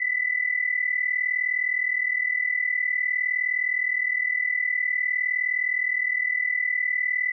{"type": "tone pair together", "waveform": "sine", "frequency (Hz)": [1975.5, 2015], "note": ["B6", "B6"], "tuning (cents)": [0, 34], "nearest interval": "unison", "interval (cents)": 34, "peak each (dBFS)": -25, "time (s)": [0, 7.32], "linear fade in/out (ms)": 10, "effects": []}